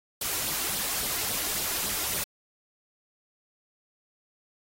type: noise with flanger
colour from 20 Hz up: white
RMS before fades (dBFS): -30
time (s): 0.21-2.24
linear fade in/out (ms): 5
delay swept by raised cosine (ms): 0.21 to 2.91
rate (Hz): 3.6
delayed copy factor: +0.55
effects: AAC 48 kbps